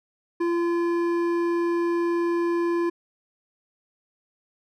triangle tone with hard clipping, 342.3 Hz, F4, 35 cents flat, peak -23 dBFS, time 0.4-2.9 s, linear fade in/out 10 ms, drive 14 dB, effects none

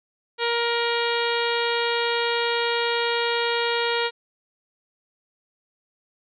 harmonic tone with a mistuned harmonic, 470 Hz, A#4, 14 cents sharp, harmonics 1 / 2 / 3 / 4 / 5 / 6 / 7 / 8 / 9, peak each -25 / -28 / -30 / -31 / -32 / -33 / -33 / -34 / -35 dBFS, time 0.38-4.11 s, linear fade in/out 50 ms, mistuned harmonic 6, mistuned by +23 cents, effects none

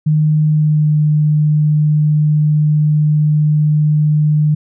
sine tone with pitch glide, 153.3 to 151.28 Hz, D#3 to D#3, -25 to -48 cents, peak -9 dBFS, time 0.06-4.55 s, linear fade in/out 10 ms, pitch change -23 cents, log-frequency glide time 0.48-0.95 s, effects none

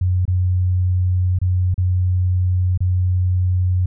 sine tone with dropouts, 91.1 Hz, F#2, 26 cents flat, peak -14 dBFS, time 0.01-3.86 s, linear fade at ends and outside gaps 5 ms, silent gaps 0.254-0.278 / 1.388-1.415 / 1.743-1.779 / 2.776-2.805 s, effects none

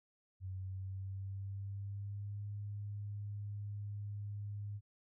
sine tone with pitch glide, 94.1 to 102.62 Hz, F#2 to G#2, +30 to -20 cents, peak -40 dBFS, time 0.4-4.81 s, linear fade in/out 50 ms, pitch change +150 cents, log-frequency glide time 0.54-2.44 s, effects none

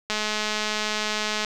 click train, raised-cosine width 0.2 ms, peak -9 dBFS, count 288, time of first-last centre 0.1-1.447 s, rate 213 Hz, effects none

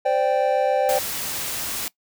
triangle chord, C suspended second, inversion none, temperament equal with one note detuned, 519.9 / 587.3 / 784 Hz, C5 / D5 / G5, -11 / 0 / 0 cents, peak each -20 dBFS, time 0.05-0.99 s, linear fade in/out 10 ms
white noise, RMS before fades -28 dBFS, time 0.89-1.88 s, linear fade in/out 0 ms
effects noise-tail reverb RT60 0.1 s tail -21 dB re dry

